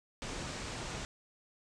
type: low-pass noise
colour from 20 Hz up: pink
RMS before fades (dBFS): -41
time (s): 0.22-1.05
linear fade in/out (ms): 0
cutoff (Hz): 8400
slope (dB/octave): 48
effects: none